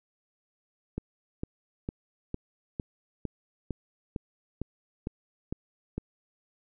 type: click train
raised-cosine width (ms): 3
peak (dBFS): -19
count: 12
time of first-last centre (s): 0.98-5.98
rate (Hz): 2.2
effects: none

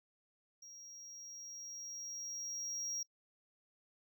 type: tone with level ramp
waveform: triangle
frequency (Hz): 5640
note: F8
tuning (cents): +16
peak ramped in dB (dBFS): -51 to -36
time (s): 0.62-3.03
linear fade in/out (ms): 5
effects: noise-tail reverb RT60 0.1 s tail -23 dB re dry

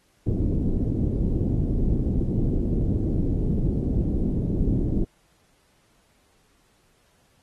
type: low-pass noise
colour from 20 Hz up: pink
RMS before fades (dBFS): -23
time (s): 0.26-5.05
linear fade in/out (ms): 10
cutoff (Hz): 350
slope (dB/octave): 24
effects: pink hiss -64 dBFS RMS until 7.42 s + AAC 32 kbps

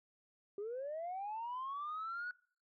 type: linear sweep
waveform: sine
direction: up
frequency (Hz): 392 to 1480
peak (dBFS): -38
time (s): 0.58-2.31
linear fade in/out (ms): 2
effects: noise-tail reverb RT60 0.5 s tail -24 dB re dry + tanh soft clip ceiling -36 dBFS

